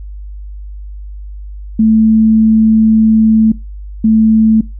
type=tone bursts at uneven times; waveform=sine; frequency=220.2 Hz; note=A3; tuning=2 cents sharp; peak=-5 dBFS; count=2; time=1.79-3.52 / 4.04-4.61 s; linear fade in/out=5 ms; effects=noise-tail reverb RT60 0.2 s tail -20 dB re dry + added 50 Hz sine -24 dBFS peak until 4.79 s